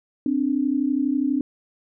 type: tone pair together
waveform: sine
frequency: 261 / 293.2 Hz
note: C4 / D4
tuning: -4 / -3 cents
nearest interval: major second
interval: 201 cents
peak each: -22 dBFS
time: 0.26-1.41 s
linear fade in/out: 2 ms
effects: none